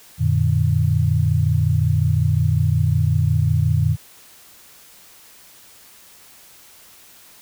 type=tone cluster; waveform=sine; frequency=90.4 / 115.9 / 150.1 Hz; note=F#2 / A#2 / D3; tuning=-40 / -10 / +38 cents; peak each=-19 dBFS; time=0.18-3.97 s; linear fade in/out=50 ms; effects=white hiss -47 dBFS RMS until 7.41 s